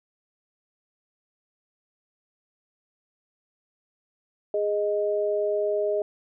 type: tone pair together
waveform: sine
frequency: 413.4 / 622.3 Hz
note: G#4 / D#5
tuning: -8 / 0 cents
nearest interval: perfect fifth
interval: 708 cents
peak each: -25 dBFS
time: 4.54-6.02 s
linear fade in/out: 2 ms
effects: none